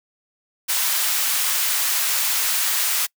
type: high-pass noise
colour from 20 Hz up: white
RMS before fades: -21 dBFS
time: 0.68-3.07 s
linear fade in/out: 20 ms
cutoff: 980 Hz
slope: 12 dB/octave
effects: noise-tail reverb RT60 0.1 s tail -25 dB re dry